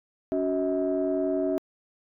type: tone cluster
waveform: sine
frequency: 281.9 / 372.6 / 639 Hz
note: C#4 / F#4 / D#5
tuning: +29 / +12 / +46 cents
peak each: -27 dBFS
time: 0.32-1.58 s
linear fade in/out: 0 ms
effects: tanh soft clip ceiling -17 dBFS